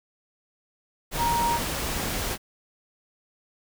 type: tone in noise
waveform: sine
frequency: 940 Hz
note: A#5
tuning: 14 cents sharp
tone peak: -22 dBFS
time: 1.17-1.6 s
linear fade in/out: 50 ms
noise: pink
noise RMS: -29 dBFS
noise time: 1.11-2.38 s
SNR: +4 dB
effects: none